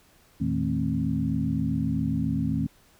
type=tone cluster; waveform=sine; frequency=83.7 / 116.3 / 159.7 / 219.9 / 267.6 Hz; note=E2 / A#2 / D#3 / A3 / C4; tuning=+27 / -4 / +45 / -1 / +39 cents; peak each=-33 / -33 / -28 / -29 / -29 dBFS; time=0.4-2.67 s; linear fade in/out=10 ms; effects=pink hiss -59 dBFS RMS until 2.99 s